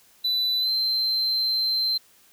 triangle tone with pitch glide, 3987 to 4111 Hz, B7 to C8, +16 to -31 cents, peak -20 dBFS, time 0.24-1.98 s, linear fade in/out 10 ms, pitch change +53 cents, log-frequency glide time 0.59-0.7 s, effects white hiss -57 dBFS RMS until 2.32 s

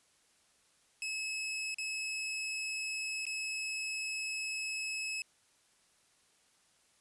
sawtooth tone with dropouts, 2584 Hz, E7, 35 cents flat, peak -32 dBFS, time 1.02-5.22 s, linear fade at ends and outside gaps 1 ms, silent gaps 1.744-1.784 / 3.254-3.266 s, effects white hiss -69 dBFS RMS until 7 s + resampled to 24000 Hz

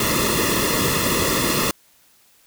pink noise with comb filter, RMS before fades -20 dBFS, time 0-1.71 s, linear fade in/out 2 ms, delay 1.3 ms, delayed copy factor -0.85, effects white hiss -56 dBFS RMS until 2.46 s

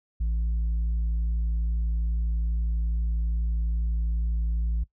sine tone with tanh clipping, 56.1 Hz, A1, 34 cents sharp, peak -24 dBFS, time 0.2-4.84 s, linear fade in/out 10 ms, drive 3 dB, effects noise-tail reverb RT60 0.1 s tail -19 dB re dry

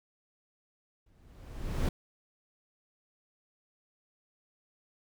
brown noise with exponential growth, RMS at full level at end -26 dBFS, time 1.06-1.89 s, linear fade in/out 5 ms, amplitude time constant 180 ms, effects none

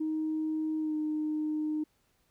sine tone with pitch glide, 312.8 to 306.5 Hz, D#4 to D#4, +9 to -26 cents, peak -28 dBFS, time 0-1.84 s, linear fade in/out 10 ms, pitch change -35 cents, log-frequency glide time 0.79-0.95 s, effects tanh soft clip ceiling -24 dBFS + pink hiss -72 dBFS RMS until 2.3 s

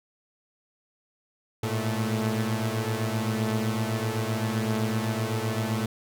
sawtooth tone cluster, 108.7 / 116.5 / 218.2 Hz, A2 / A#2 / A3, -21 / -1 / -14 cents, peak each -26 dBFS, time 1.63-5.86 s, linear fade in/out 5 ms, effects none

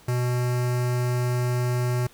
square tone with notch filter, 123.47 Hz, B2, in tune, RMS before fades -24 dBFS, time 0.08-2.07 s, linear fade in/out 5 ms, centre 3400 Hz, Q 1.9, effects pink hiss -53 dBFS RMS until 2.13 s

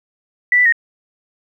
sine tone with pitch steps, 1969 / 1980 / 1862 Hz, B6 / B6 / A#6, -6 / +4 / -2 cents, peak -9 dBFS, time 0.52-0.724 s, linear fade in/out 2 ms, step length 68 ms, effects 8-bit

